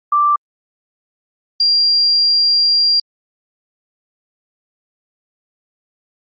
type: tone pair in turn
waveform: sine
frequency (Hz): 1174.7 / 4766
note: D6 / D8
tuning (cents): 0 / +25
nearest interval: 2 octaves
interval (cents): 2425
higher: second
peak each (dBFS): -10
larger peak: neither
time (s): 0.12-0.36 / 1.6-3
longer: second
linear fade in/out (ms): 5
effects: Opus 48 kbps